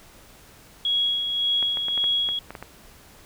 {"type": "tone with tremolo", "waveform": "sine", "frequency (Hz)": 3322, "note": "G#7", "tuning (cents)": 0, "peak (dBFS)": -19, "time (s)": [0.85, 2.39], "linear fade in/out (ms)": 2, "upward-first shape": "sine", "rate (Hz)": 1.8, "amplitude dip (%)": 45}
{"type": "clicks", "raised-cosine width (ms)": 0.5, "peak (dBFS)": -20, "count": 9, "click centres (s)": [1.627, 1.772, 1.884, 1.977, 2.041, 2.289, 2.506, 2.552, 2.626]}
{"effects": ["pink hiss -50 dBFS RMS until 3.25 s"]}